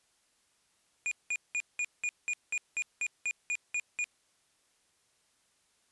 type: tone bursts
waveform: square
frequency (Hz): 2442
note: D#7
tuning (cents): -33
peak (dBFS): -30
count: 13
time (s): 1.06-4.042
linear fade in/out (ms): 0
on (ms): 54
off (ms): 190
effects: white hiss -71 dBFS RMS until 5.91 s + resampled to 24000 Hz